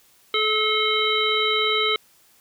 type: harmonic tone with a mistuned harmonic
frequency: 431.6 Hz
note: A4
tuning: 33 cents flat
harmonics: 1 / 3 / 5 / 7 / 9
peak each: -25 / -25 / -25 / -25 / -25 dBFS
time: 0.34-1.96 s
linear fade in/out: 2 ms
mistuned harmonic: 7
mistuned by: +40 cents
effects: white hiss -57 dBFS RMS until 2.4 s